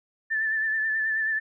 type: tone with vibrato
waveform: sine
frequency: 1760 Hz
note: A6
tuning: in tune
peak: -23 dBFS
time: 0.3-1.4 s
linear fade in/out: 20 ms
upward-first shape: sine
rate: 9.3 Hz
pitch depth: 33 cents each way
effects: none